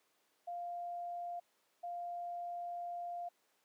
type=tone bursts at uneven times; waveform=sine; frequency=698.5 Hz; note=F5; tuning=in tune; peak=-39 dBFS; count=2; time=0.47-1.4 / 1.83-3.29 s; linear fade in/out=10 ms; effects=pink hiss -75 dBFS RMS until 3.64 s + high-pass 400 Hz 12 dB/octave